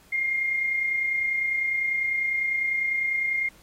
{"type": "tone pair together", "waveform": "sine", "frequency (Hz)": [2093, 2123], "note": ["C7", "C7"], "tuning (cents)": [0, 25], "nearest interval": "unison", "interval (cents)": 25, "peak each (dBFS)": [-35, -23], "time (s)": [0.12, 3.49], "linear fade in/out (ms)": 10, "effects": ["pink hiss -56 dBFS RMS until 3.62 s", "AAC 48 kbps"]}